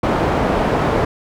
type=low-pass noise; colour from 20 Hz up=white; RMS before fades=-17 dBFS; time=0.03-1.05 s; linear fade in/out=5 ms; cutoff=770 Hz; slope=12 dB/octave; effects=none